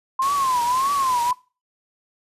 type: tone with vibrato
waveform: sine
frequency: 1041 Hz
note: C6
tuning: 9 cents flat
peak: -18 dBFS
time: 0.19-1.33 s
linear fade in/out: 5 ms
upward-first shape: triangle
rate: 1.7 Hz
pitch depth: 180 cents each way
type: low-pass noise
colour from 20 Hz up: white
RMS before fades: -34 dBFS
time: 0.22-1.31 s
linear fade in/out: 0 ms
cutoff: 8900 Hz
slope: 12 dB/octave
effects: noise-tail reverb RT60 0.3 s tail -20 dB re dry + resampled to 32000 Hz